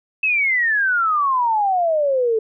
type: exponential sweep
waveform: sine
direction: down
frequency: 2637 to 432.2 Hz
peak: -15 dBFS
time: 0.23-2.39 s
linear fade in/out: 5 ms
effects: none